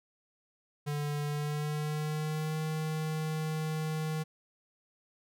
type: tone with pitch glide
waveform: square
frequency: 146.83 to 156.46 Hz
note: D3 to D#3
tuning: 0 to +10 cents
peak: -32 dBFS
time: 0.86-4.24 s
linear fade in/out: 20 ms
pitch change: +110 cents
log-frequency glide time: 1.26-2.57 s
effects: none